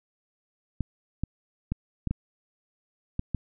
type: clicks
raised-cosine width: 5 ms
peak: -15 dBFS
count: 7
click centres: 0.807 / 1.236 / 1.72 / 2.073 / 2.11 / 3.194 / 3.347 s
effects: none